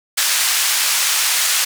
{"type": "band-pass noise", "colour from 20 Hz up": "white", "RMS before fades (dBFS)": -17, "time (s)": [0.17, 1.65], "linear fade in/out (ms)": 10, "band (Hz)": [1200, 9600], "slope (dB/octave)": 12, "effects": []}